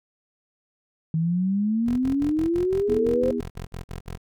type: exponential sweep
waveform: sine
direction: up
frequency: 157.9 to 523.3 Hz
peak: -20 dBFS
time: 1.14-3.31 s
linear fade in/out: 2 ms
type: tone bursts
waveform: 15% pulse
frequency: 43.65 Hz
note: F1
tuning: in tune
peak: -26 dBFS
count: 14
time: 1.86-4.177 s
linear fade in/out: 20 ms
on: 120 ms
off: 49 ms
type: harmonic tone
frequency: 81.3 Hz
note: E2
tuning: 23 cents flat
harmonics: 3 / 4 / 5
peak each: -26 / -32 / -28 dBFS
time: 2.88-3.41 s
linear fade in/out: 10 ms
effects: none